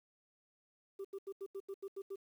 sine tone bursts, 392 Hz, G4, in tune, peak -38 dBFS, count 9, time 0.99-2.159 s, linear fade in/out 10 ms, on 57 ms, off 82 ms, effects tanh soft clip ceiling -39 dBFS + 11-bit

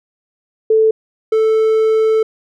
sine / triangle tone pair in turn, 440 / 440 Hz, A4 / A4, 0 / 0 cents, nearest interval unison, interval 0 cents, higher neither, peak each -8 dBFS, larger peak neither, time 0.7-0.91 / 1.32-2.23 s, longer second, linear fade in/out 5 ms, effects none

